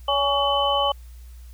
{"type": "tone cluster", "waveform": "sine", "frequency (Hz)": [566, 832, 1125, 3022], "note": ["C#5", "G#5", "C#6", "F#7"], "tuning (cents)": [36, 3, 25, 36], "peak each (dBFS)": -24, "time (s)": [0.08, 0.92], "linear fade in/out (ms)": 5, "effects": ["added 60 Hz sine -39 dBFS peak until 1.53 s", "white hiss -57 dBFS RMS until 1.53 s"]}